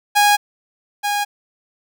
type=tone pair in turn; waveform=sawtooth; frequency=824 / 820.6 Hz; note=G#5 / G#5; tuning=-14 / -21 cents; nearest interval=unison; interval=7 cents; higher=first; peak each=-7 / -14 dBFS; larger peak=first; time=0.15-0.37 / 1.03-1.25 s; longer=neither; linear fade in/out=20 ms; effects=none